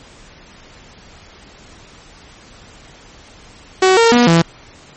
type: tone with pitch steps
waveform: sawtooth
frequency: 375.9 / 460.5 / 241.5 / 167 Hz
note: F#4 / A#4 / B3 / E3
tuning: +27 / -21 / -39 / +23 cents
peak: -4 dBFS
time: 3.82-4.42 s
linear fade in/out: 5 ms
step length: 150 ms
effects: pink hiss -42 dBFS RMS until 4.96 s + MP3 32 kbps